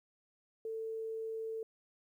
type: tone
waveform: sine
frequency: 445.8 Hz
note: A4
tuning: 23 cents sharp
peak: -37 dBFS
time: 0.65-1.63 s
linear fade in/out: 2 ms
effects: 12-bit